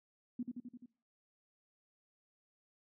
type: tone with echo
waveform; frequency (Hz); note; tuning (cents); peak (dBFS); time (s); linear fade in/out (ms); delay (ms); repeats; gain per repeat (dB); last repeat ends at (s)
sine; 244.3; B3; -19; -35; 0.39-0.43; 5; 86; 5; -3; 0.86
effects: noise-tail reverb RT60 0.5 s tail -22 dB re dry